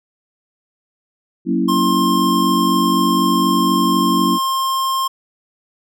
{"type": "chord", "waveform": "sine", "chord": "F# dominant seventh", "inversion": "none", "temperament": "equal", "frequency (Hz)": [185, 233.1, 277.2, 329.6], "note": ["F#3", "A#3", "C#4", "E4"], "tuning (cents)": [0, 0, 0, 0], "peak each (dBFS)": -20, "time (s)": [1.45, 4.39], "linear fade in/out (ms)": 50}
{"type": "tone", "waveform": "square", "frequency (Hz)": 1062, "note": "C6", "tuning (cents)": 25, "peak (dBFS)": -17, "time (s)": [1.68, 5.08], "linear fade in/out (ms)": 10}
{"effects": []}